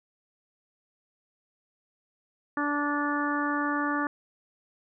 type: harmonic tone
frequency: 291.1 Hz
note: D4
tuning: 15 cents flat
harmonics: 1 / 2 / 3 / 4 / 5 / 6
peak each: -29 / -38 / -35 / -31 / -34 / -34 dBFS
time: 2.57-4.07 s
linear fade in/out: 2 ms
effects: none